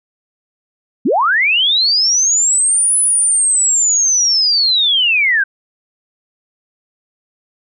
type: linear two-way sweep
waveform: sine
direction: up then down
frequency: 180.9 to 10110 to 1523 Hz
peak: -10 dBFS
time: 1.05-5.44 s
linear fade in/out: 10 ms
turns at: 2.98 s
effects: none